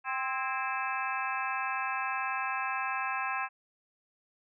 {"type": "harmonic tone with a mistuned harmonic", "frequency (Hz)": 261.6, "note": "C4", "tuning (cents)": 0, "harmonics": [3, 4, 5, 6, 7, 8, 9, 10], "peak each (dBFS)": [-37, -35, -39, -37, -47, -47, -43, -38], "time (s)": [0.04, 3.49], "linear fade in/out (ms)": 50, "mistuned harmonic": 6, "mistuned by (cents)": 70, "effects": []}